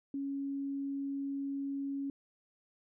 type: tone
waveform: sine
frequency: 277.2 Hz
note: C#4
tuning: in tune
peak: -34 dBFS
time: 0.14-2.1 s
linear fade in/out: 2 ms
effects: none